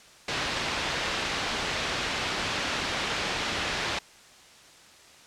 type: low-pass noise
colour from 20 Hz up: white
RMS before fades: -30 dBFS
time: 0.28-3.99 s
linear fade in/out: 5 ms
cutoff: 3600 Hz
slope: 12 dB/octave
effects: white hiss -52 dBFS RMS until 5.26 s + low-pass 7000 Hz 12 dB/octave